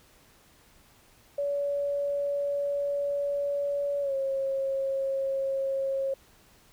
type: tone with pitch glide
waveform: sine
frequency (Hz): 569 to 541.4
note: C#5 to C#5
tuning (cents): +45 to -41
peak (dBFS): -26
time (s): 1.38-6.14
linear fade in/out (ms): 5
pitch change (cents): -86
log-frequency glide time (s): 4.01-4.14
effects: pink hiss -59 dBFS RMS until 6.72 s